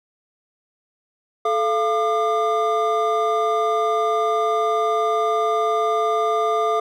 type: tone cluster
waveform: triangle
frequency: 435.9 / 687 / 1200 Hz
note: A4 / F5 / D6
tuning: -16 / -29 / +37 cents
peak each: -20 dBFS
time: 1.45-6.8 s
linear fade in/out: 5 ms
effects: none